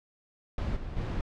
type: noise with level steps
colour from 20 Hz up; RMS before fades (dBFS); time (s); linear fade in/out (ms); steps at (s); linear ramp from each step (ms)
brown; -30 / -38 / -31; 0.58-1.21; 2; 0.75 / 0.96; 20
effects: low-pass 4000 Hz 12 dB/octave